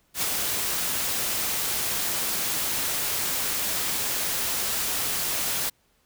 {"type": "noise with ADSR envelope", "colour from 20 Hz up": "white", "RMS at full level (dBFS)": -24, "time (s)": [0.14, 5.7], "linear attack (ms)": 88, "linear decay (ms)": 5, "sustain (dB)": -3, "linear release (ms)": 12, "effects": ["pink hiss -66 dBFS RMS until 6.05 s"]}